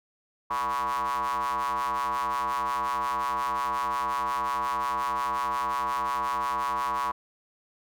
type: ring-modulated tone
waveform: square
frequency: 65.8 Hz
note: C2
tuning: 10 cents sharp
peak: -24 dBFS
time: 0.5-7.12 s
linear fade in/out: 10 ms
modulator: 1050 Hz
effects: none